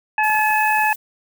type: harmonic tone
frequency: 858 Hz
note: A5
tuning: 44 cents flat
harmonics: 1 / 2 / 3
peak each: -17 / -20 / -22 dBFS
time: 0.18-0.93 s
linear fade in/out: 2 ms
type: noise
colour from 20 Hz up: violet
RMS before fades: -32 dBFS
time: 0.23-0.96 s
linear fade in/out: 10 ms
type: clicks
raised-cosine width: 0.5 ms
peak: -22 dBFS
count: 6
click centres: 0.301 / 0.352 / 0.391 / 0.505 / 0.785 / 0.835 s
effects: none